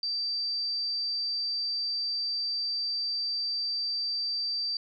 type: tone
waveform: sine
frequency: 4664 Hz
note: D8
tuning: 13 cents flat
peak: -28 dBFS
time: 0.03-4.77 s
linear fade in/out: 2 ms
effects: none